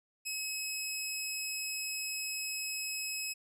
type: tone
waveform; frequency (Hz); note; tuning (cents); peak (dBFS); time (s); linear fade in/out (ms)
15% pulse; 2564; E7; -49; -28; 0.25-3.34; 20
effects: none